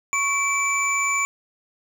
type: tone cluster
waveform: sine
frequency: 1106 / 2315 / 6990 Hz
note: C#6 / D7 / A8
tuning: -4 / -25 / -12 cents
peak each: -25 / -22 / -26 dBFS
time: 0.13-1.25 s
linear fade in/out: 0 ms
effects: 7-bit